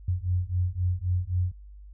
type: beating tone pair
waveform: sine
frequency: 88.5 / 92.3 Hz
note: F2 / F#2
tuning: +23 / -4 cents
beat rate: 3.8 Hz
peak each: -27 dBFS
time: 0.08-1.52 s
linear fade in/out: 5 ms
effects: added 50 Hz sine -43 dBFS peak until 1.93 s